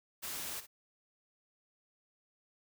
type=noise with echo; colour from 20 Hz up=white; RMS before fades=-41 dBFS; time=0.22-0.61 s; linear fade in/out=20 ms; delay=60 ms; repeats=1; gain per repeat=-12 dB; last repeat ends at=0.67 s; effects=none